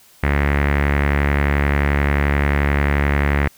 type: tone with low-pass filter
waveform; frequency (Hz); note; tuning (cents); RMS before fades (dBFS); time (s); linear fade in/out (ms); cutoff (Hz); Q
sawtooth; 71.4; D2; -48; -17; 0.23-3.48; 5; 2000; 4.2
effects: white hiss -50 dBFS RMS until 3.57 s